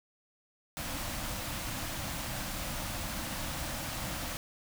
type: band-stop noise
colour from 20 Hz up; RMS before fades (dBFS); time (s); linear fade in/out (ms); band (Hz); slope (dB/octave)
pink; -37; 0.77-4.37; 0; 340 to 500; 96
effects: none